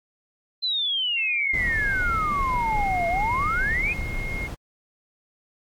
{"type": "exponential two-way sweep", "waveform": "sine", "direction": "down then up", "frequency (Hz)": [4118, 670, 2569], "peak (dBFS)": -22, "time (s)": [0.62, 3.94], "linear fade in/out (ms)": 20, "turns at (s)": 3.08}
{"type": "tone with tremolo", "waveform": "sine", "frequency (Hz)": 2142, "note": "C7", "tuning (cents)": 40, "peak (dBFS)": -28, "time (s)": [1.16, 4.48], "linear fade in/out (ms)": 20, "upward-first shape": "sine", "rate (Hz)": 0.63, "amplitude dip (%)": 45}
{"type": "noise", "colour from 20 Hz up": "brown", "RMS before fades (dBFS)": -30, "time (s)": [1.53, 4.55], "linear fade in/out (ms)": 10}
{"effects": ["AAC 64 kbps"]}